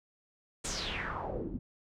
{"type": "noise with low-pass filter sweep", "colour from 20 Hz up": "pink", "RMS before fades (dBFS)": -37, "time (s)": [0.64, 1.59], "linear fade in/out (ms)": 10, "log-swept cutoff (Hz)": [8500, 210], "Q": 4.4, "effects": []}